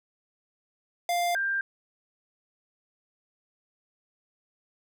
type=tone pair in turn; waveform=square / sine; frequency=698.5 / 1588.1 Hz; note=F5 / G6; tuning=0 / +22 cents; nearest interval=octave + major second; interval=1422 cents; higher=second; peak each=-25 dBFS; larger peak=neither; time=1.09-1.35 / 1.35-1.61 s; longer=neither; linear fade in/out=2 ms; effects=none